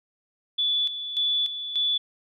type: tone with tremolo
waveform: sine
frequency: 3454 Hz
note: A7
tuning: 33 cents flat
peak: -21 dBFS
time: 0.58-1.98 s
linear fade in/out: 10 ms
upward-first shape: square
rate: 1.7 Hz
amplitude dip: 65%
effects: none